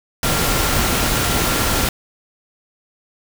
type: tone in noise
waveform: sine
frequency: 1377 Hz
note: F6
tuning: 25 cents flat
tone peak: -29 dBFS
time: 0.23-1.89 s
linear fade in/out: 2 ms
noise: pink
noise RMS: -18 dBFS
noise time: 0.23-1.89 s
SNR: -14 dB
effects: none